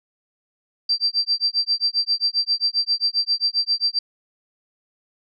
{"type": "tone with tremolo", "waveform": "sine", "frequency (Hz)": 4699, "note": "D8", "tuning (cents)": 0, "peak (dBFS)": -15, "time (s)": [0.89, 3.99], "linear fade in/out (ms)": 5, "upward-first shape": "sine", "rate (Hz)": 7.5, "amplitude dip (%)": 100, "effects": []}